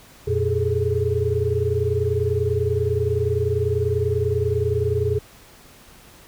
sine tone cluster, 88.3 / 118.6 / 409.7 / 429.7 Hz, F2 / A#2 / G#4 / A4, +20 / +30 / -24 / -41 cents, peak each -24 dBFS, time 0.27-5.19 s, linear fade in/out 10 ms, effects pink hiss -48 dBFS RMS until 6.27 s

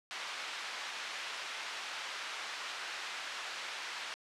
pink band-pass noise, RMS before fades -42 dBFS, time 0.11-4.14 s, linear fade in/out 0 ms, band 1200 to 4500 Hz, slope 12 dB/octave, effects low-pass 10000 Hz 12 dB/octave

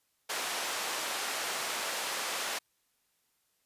pink band-pass noise, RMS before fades -35 dBFS, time 0.29-2.59 s, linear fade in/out 10 ms, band 660 to 11000 Hz, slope 12 dB/octave, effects white hiss -75 dBFS RMS until 3.65 s + resampled to 32000 Hz

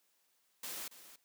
white noise with echo, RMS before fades -43 dBFS, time 0.63-0.88 s, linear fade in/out 5 ms, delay 280 ms, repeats 1, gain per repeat -13 dB, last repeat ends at 1.16 s, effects white hiss -75 dBFS RMS until 1.24 s + high-pass 200 Hz 12 dB/octave

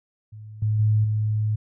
sine tone with level steps, 107.3 Hz, A2, 43 cents flat, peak -37 / -19 / -16 / -20 dBFS, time 0.32-1.56 s, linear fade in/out 10 ms, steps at 0.62 / 0.79 / 1.04 s, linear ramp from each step 5 ms, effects none

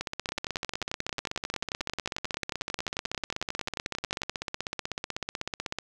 two click trains, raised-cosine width 0.2 ms, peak -14 / -14 dBFS, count 94 / 45, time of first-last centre 0.01-5.786 / 0.29-4.219 s, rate 16.1 / 11.2 Hz, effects none

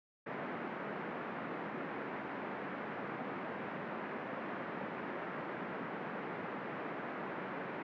pink band-pass noise, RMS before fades -42 dBFS, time 0.26-7.83 s, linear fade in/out 10 ms, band 180 to 2000 Hz, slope 24 dB/octave, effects none

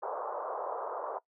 pink band-pass noise, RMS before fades -37 dBFS, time 0.02-1.19 s, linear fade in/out 10 ms, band 450 to 1200 Hz, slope 48 dB/octave, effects noise-tail reverb RT60 0.1 s tail -19 dB re dry

